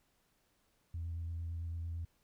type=tone with vibrato; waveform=sine; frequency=83.7 Hz; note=E2; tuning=27 cents sharp; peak=-36 dBFS; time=0.94-2.05 s; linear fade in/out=5 ms; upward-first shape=square; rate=8.9 Hz; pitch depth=13 cents each way; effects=tanh soft clip ceiling -34 dBFS + pink hiss -75 dBFS RMS until 2.23 s